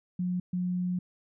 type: tone bursts at uneven times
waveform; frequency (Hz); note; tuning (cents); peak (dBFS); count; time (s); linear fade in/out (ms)
sine; 180; F#3; -47; -27; 2; 0.19-0.4 / 0.53-0.99; 5
effects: none